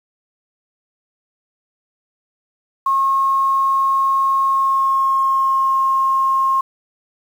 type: tone with pitch glide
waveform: sine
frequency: 1082 to 1070.8 Hz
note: C#6 to C6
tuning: -42 to +40 cents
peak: -13 dBFS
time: 2.86-6.61 s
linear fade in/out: 5 ms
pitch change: -18 cents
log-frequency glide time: 4.45-5.78 s
effects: 7-bit